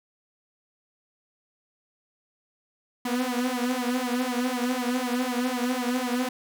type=tone with flanger; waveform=sawtooth; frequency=248.9 Hz; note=B3; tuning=14 cents sharp; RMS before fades=-27 dBFS; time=3.05-6.29 s; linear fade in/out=5 ms; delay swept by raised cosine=0.94 to 4.74 ms; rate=4 Hz; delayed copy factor=+1; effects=none